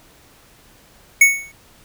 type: tone with exponential decay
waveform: square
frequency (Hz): 2217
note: C#7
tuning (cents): 0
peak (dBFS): -5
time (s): 1.21-1.52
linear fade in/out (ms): 5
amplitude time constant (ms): 66
effects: pink hiss -50 dBFS RMS until 1.84 s